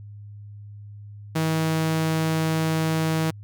sawtooth tone, 160 Hz, D#3, 49 cents sharp, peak -17 dBFS, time 1.35-3.31 s, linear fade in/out 10 ms, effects added 103 Hz sine -38 dBFS peak until 3.43 s

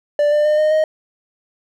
triangle tone with pitch steps, 587.3 / 596.2 / 605.2 / 614.4 / 623.7 Hz, D5 / D5 / D#5 / D#5 / D#5, 0 / +26 / -48 / -22 / +4 cents, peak -10 dBFS, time 0.19-0.84 s, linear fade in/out 2 ms, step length 130 ms, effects none

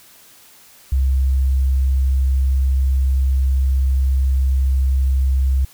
sine tone, 66.3 Hz, C2, 23 cents sharp, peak -13 dBFS, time 0.92-5.65 s, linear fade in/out 5 ms, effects white hiss -47 dBFS RMS until 5.73 s

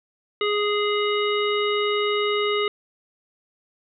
harmonic tone, 415.3 Hz, G#4, in tune, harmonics 1 / 3 / 5 / 7 / 9, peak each -22 / -27 / -29 / -30 / -32 dBFS, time 0.41-2.68 s, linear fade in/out 2 ms, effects none

